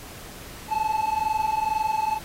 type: tone pair together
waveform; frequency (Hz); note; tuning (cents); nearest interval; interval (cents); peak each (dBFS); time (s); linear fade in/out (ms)
triangle; 857.9 / 880; A5 / A5; -44 / 0; unison; 44; -23; 0.68-2.2; 50
effects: pink hiss -42 dBFS RMS until 2.24 s + AAC 48 kbps